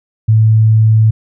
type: tone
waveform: sine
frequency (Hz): 110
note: A2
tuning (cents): 0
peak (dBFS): -5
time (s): 0.28-1.11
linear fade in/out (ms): 10
effects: none